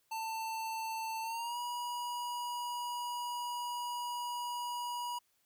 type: tone with pitch glide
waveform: square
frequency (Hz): 892 to 967.1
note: A5 to B5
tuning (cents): +23 to -37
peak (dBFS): -37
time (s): 0.11-5.19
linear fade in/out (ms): 10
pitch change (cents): +140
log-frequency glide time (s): 1.22-1.58
effects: white hiss -75 dBFS RMS until 5.45 s